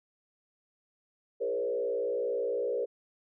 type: tone with frequency modulation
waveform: sine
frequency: 481.1 Hz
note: B4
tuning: 45 cents flat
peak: -28 dBFS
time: 1.4-2.86 s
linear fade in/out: 20 ms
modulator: 60.2 Hz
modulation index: 1.2
effects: none